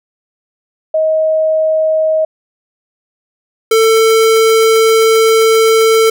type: tone pair in turn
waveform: sine / square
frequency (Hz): 631 / 446.2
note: D#5 / A4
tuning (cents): +24 / +24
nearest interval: tritone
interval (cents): 600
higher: first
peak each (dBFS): -9 / -7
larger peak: second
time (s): 0.94-2.25 / 3.71-6.1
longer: second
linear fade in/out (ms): 5
effects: none